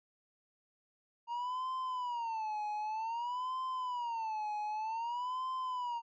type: tone with vibrato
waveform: triangle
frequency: 932.3 Hz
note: A#5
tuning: in tune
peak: -33 dBFS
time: 1.27-6.02 s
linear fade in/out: 50 ms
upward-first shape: sine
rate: 0.53 Hz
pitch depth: 180 cents each way
effects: resampled to 16000 Hz